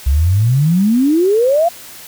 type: exponential sweep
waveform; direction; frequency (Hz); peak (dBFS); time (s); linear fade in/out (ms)
sine; up; 64.1 to 710; -9; 0.06-1.69; 10
effects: white hiss -35 dBFS RMS until 2.07 s